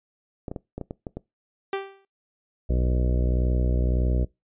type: clicks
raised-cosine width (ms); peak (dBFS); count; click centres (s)
2; -19; 8; 0.482 / 0.515 / 0.562 / 0.78 / 0.813 / 0.909 / 1.068 / 1.17
type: tone with exponential decay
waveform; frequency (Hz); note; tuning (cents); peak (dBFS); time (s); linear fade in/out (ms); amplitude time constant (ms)
sawtooth; 391; G4; -4; -19; 1.73-2.05; 2; 68
type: harmonic tone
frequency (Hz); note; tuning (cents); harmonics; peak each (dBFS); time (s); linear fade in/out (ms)
61.74; B1; 0; 1 / 2 / 3 / 4 / 5 / 6 / 7 / 8 / 9 / 10; -21 / -29 / -33 / -36 / -37 / -36 / -41 / -38 / -43 / -40; 2.69-4.25; 10
effects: noise-tail reverb RT60 0.2 s tail -22 dB re dry + resampled to 8000 Hz